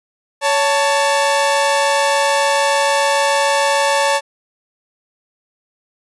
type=tone pair together; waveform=sawtooth; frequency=561 / 884.9 Hz; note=C#5 / A5; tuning=+21 / +10 cents; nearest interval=minor sixth; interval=789 cents; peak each=-12 dBFS; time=0.41-4.21 s; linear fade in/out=50 ms; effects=resampled to 24000 Hz